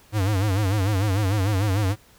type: tone with vibrato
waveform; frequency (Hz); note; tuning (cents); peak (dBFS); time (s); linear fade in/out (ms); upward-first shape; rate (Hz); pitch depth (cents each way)
square; 100; G2; +35; -20; 0.12-1.96; 50; sine; 6.7; 140
effects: pink hiss -54 dBFS RMS until 2.18 s